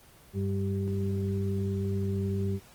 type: harmonic tone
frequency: 97.9 Hz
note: G2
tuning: 2 cents flat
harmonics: 1 / 2 / 4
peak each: -29 / -32 / -35 dBFS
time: 0.33-2.6 s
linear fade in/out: 50 ms
effects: pink hiss -55 dBFS RMS until 2.74 s + Opus 24 kbps

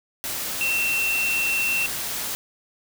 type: tone in noise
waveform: sine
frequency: 2700 Hz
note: E7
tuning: 41 cents sharp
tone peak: -21 dBFS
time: 0.61-1.86 s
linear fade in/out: 0 ms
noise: white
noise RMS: -29 dBFS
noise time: 0.24-2.35 s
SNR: +5 dB
effects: none

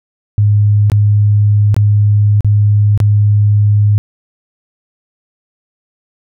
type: tone with dropouts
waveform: sine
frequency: 103.83 Hz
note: G#2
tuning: in tune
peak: -6 dBFS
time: 0.38-3.98 s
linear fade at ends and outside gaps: 0 ms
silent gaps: 0.899-0.918 / 1.744-1.765 / 2.407-2.446 / 2.976-3.002 s
effects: none

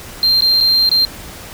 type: tone with dropouts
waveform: sine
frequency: 4171 Hz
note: C8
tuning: 6 cents flat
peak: -7 dBFS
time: 0.23-1.05 s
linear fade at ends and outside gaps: 1 ms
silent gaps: 0.407-0.421 / 0.604-0.609 / 0.892-0.915 s
effects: tanh soft clip ceiling -8 dBFS + pink hiss -33 dBFS RMS until 1.53 s

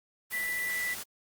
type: tone in noise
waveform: sine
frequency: 1975.5 Hz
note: B6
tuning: in tune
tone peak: -30 dBFS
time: 0.32-0.95 s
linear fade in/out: 20 ms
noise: white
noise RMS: -39 dBFS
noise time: 0.3-1.04 s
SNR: +6 dB
effects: Opus 32 kbps

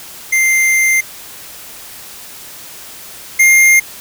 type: tone pair in turn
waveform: square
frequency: 2093 / 2116 Hz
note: C7 / C7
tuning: 0 / +19 cents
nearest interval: unison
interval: 19 cents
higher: second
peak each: -10 / -6 dBFS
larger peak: second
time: 0.32-1.01 / 3.39-3.8 s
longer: first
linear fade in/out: 10 ms
effects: white hiss -33 dBFS RMS until 4 s

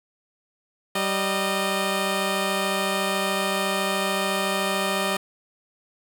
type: tone pair together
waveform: 10% pulse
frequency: 193.4 / 614 Hz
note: G3 / D#5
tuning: -23 / -23 cents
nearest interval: octave + minor sixth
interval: 2000 cents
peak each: -17 dBFS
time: 0.95-5.17 s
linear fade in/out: 5 ms
effects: none

